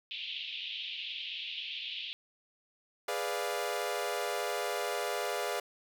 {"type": "band-pass noise", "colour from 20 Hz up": "white", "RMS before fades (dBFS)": -40, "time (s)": [0.11, 2.13], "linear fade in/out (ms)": 0, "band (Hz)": [2600, 3600], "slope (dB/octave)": 48}
{"type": "chord", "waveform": "sawtooth", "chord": "G# diminished seventh", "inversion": "none", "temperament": "equal", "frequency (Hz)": [415.3, 493.9, 587.3, 698.5], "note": ["G#4", "B4", "D5", "F5"], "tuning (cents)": [0, 0, 0, 0], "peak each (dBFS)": -34, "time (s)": [3.08, 5.6], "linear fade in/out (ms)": 5}
{"effects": []}